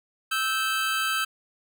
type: tone pair together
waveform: 25% pulse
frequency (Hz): 1307.3 / 1558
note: E6 / G6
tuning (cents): -15 / -11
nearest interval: minor third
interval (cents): 304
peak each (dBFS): -23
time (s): 0.31-1.25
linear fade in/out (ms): 10
effects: none